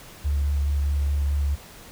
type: tone with vibrato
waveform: sine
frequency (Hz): 71.5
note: D2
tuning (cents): -46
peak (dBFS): -20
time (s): 0.24-1.56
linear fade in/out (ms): 20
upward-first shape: square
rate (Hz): 4.7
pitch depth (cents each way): 12
effects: pink hiss -45 dBFS RMS until 1.91 s